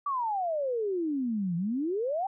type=exponential two-way sweep; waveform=sine; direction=down then up; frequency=1174.7 to 165.3 to 807 Hz; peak=-27 dBFS; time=0.06-2.27 s; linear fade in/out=5 ms; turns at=1.56 s; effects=none